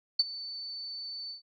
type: tone with ADSR envelope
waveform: sine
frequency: 4514 Hz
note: C#8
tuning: 31 cents sharp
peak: -18 dBFS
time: 0.19-1.42 s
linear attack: 6 ms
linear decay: 30 ms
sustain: -19 dB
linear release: 120 ms
effects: none